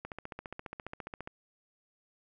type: click train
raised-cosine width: 0.5 ms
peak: -25 dBFS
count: 19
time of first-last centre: 0.05-1.274 s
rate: 14.7 Hz
effects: none